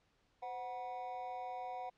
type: tone with amplitude modulation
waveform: triangle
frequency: 740 Hz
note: F#5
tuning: in tune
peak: -35 dBFS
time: 0.42-1.9 s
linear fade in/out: 10 ms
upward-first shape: sine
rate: 226 Hz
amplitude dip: 90%
effects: pink hiss -75 dBFS RMS until 1.97 s + low-pass 5000 Hz 12 dB/octave